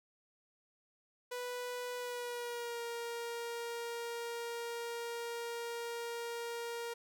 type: tone with pitch glide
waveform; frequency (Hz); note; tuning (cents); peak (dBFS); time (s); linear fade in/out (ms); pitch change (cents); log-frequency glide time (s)
sawtooth; 493 to 469.1; B4 to A#4; -3 to +11; -35; 1.31-6.94; 10; -86; 1.97-2.82
effects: none